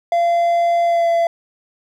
triangle tone with pitch glide, 686 to 676.6 Hz, F5 to E5, -31 to +45 cents, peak -11 dBFS, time 0.12-1.27 s, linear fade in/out 2 ms, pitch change -24 cents, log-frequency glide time 0.85-1.08 s, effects none

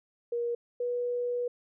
sine tone pair in turn, 474.1 / 486.9 Hz, A#4 / B4, +29 / -25 cents, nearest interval unison, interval 46 cents, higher second, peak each -28 dBFS, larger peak neither, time 0.32-0.55 / 0.8-1.48 s, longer second, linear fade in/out 5 ms, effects none

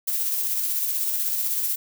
violet noise with tremolo, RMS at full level -24 dBFS, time 0.07-1.76 s, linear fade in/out 10 ms, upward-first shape square, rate 16 Hz, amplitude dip 25%, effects none

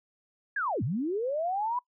sine linear two-way sweep, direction down then up, 1711 to 98 to 1003 Hz, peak -27 dBFS, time 0.56-1.79 s, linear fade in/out 5 ms, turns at 0.83 s, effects noise-tail reverb RT60 0.1 s tail -21 dB re dry

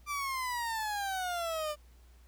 30% pulse exponential sweep, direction down, 1186 to 591 Hz, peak -30 dBFS, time 0.06-1.76 s, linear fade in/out 50 ms, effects added 60 Hz sine -55 dBFS peak until 2.27 s + pink hiss -67 dBFS RMS until 2.27 s

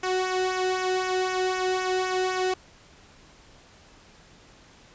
sawtooth tone with flanger, 371 Hz, F#4, 5 cents sharp, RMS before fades -26 dBFS, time 0.03-2.54 s, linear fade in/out 5 ms, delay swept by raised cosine 0.23 to 0.93 ms, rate 3.9 Hz, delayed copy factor -0.6, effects pink hiss -53 dBFS RMS until 4.94 s + resampled to 16000 Hz

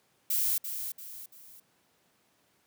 violet noise with echo, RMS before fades -28 dBFS, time 0.3-0.58 s, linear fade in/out 5 ms, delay 340 ms, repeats 3, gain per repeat -8 dB, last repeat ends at 1.6 s, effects pink hiss -69 dBFS RMS until 2.66 s + high-pass 150 Hz 12 dB/octave

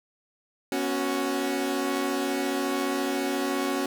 sawtooth chord, B suspended second, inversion none, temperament equal with one note detuned, 242.8 / 277.2 / 370 Hz, B3 / C#4 / F#4, -29 / 0 / 0 cents, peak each -30 / -24 / -26 dBFS, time 0.72-3.86 s, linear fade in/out 2 ms, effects none

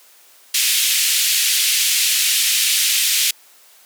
pink band-pass noise, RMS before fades -17 dBFS, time 0.54-3.31 s, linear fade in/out 5 ms, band 2500 to 15000 Hz, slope 24 dB/octave, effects white hiss -49 dBFS RMS until 3.85 s + high-pass 400 Hz 12 dB/octave

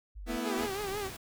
sine exponential sweep, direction down, 55 to 34.79 Hz, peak -40 dBFS, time 0.15-0.38 s, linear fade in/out 20 ms
sawtooth chord, A suspended second, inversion none, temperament equal with one note detuned, 223.8 / 246.9 / 329.6 Hz, A3 / B3 / E4, +30 / 0 / 0 cents, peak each -35 / -31 / -33 dBFS, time 0.26-0.69 s, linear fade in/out 50 ms
sawtooth tone with vibrato, 401 Hz, G4, 39 cents sharp, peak -30 dBFS, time 0.43-1.11 s, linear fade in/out 50 ms, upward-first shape triangle, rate 5.9 Hz, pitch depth 110 cents each way
pink noise, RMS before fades -43 dBFS, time 0.57-1.17 s, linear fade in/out 10 ms
effects none

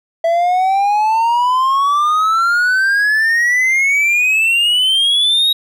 triangle exponential sweep, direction up, 659.3 to 3816 Hz, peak -9 dBFS, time 0.24-5.53 s, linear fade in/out 5 ms, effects none

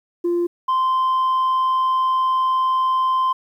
sine tone pair in turn, 346.9 / 1039.5 Hz, F4 / C6, -12 / -12 cents, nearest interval octave + perfect fifth, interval 1900 cents, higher second, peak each -15 / -13 dBFS, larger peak second, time 0.24-0.47 / 0.68-3.33 s, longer second, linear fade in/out 10 ms, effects tanh soft clip ceiling -15 dBFS + 9-bit

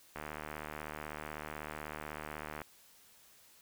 click train, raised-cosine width 0.5 ms, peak -26 dBFS, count 188, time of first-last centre 0.16-2.617 s, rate 76.1 Hz, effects white hiss -62 dBFS RMS until 3.61 s

